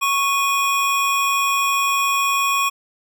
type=tone pair together; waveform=square; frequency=1108.7 / 2472 Hz; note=C#6 / D#7; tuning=0 / -12 cents; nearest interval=octave + major second; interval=1388 cents; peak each=-19 / -22 dBFS; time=0.01-2.7 s; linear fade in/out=20 ms; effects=none